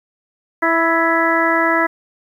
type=harmonic tone with a mistuned harmonic; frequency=329.6 Hz; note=E4; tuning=in tune; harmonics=1 / 2 / 3 / 4 / 5 / 6; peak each=-20 / -20 / -20 / -20 / -20 / -20 dBFS; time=0.62-1.87 s; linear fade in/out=10 ms; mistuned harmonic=5; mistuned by=+27 cents; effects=8-bit